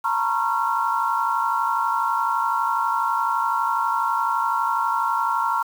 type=tone cluster; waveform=sine; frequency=906 / 958 / 1091 / 1367 Hz; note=A#5 / A#5 / C#6 / F6; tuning=-50 / +47 / -28 / -37 cents; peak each=-25 dBFS; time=0.04-5.63 s; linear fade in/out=10 ms; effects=7-bit